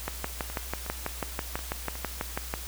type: two click trains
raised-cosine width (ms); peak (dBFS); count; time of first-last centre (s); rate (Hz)
0.5; -24 / -14; 5 / 16; 0.5-1.955 / 0.08-2.539; 2.75 / 6.1
effects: added 60 Hz sine -39 dBFS peak until 2.67 s + white hiss -41 dBFS RMS until 2.67 s